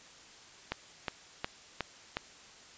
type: click train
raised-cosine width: 0.3 ms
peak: -16 dBFS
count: 5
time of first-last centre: 0.72-2.169 s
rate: 2.76 Hz
effects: white hiss -54 dBFS RMS until 2.77 s + resampled to 16000 Hz